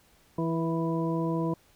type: harmonic tone with a mistuned harmonic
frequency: 164.81 Hz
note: E3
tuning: in tune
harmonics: 1 / 2 / 3 / 4 / 6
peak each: -29 / -30 / -35 / -38 / -36 dBFS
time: 0.38-1.54 s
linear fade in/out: 5 ms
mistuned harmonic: 3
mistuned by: -18 cents
effects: pink hiss -62 dBFS RMS until 1.75 s